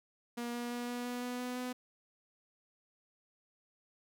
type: tone with pitch steps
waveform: sawtooth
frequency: 238.4 / 240.1 / 241.7 / 243.4 / 245.1 / 246.8 / 248.5 / 250.3 Hz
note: A#3 / B3 / B3 / B3 / B3 / B3 / B3 / B3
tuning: +39 / -49 / -37 / -25 / -13 / -1 / +11 / +23 cents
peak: -33 dBFS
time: 0.37-1.73 s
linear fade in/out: 10 ms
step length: 170 ms
effects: none